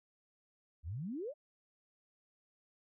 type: exponential sweep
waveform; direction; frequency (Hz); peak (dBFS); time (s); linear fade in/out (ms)
sine; up; 69.3 to 640; -38; 0.83-1.34; 50
effects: none